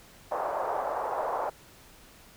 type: band-pass noise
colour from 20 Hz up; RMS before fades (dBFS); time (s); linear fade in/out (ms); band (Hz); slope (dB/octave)
pink; -31; 0.31-1.5; 10; 580 to 1000; 24
effects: pink hiss -54 dBFS RMS until 2.36 s